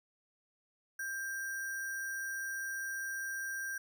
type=tone with sample-and-hold; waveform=sine; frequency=1585 Hz; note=G6; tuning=19 cents sharp; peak=-36 dBFS; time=0.99-3.78 s; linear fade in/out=5 ms; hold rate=7350 Hz; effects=none